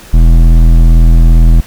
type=tone with hard clipping; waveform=triangle; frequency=41.2 Hz; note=E1; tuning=in tune; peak=-3 dBFS; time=0.13-1.61 s; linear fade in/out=10 ms; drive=15 dB; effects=pink hiss -34 dBFS RMS until 1.66 s